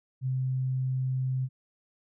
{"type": "tone", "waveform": "sine", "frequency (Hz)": 130, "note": "C3", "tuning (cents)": -11, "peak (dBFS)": -26, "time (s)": [0.21, 1.49], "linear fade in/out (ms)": 50, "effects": []}